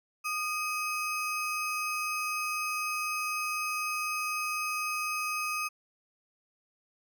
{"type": "ring-modulated tone", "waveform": "square", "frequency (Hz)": 1882, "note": "A#6", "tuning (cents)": 16, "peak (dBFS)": -28, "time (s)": [0.24, 5.69], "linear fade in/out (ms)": 20, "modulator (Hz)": 656, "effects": []}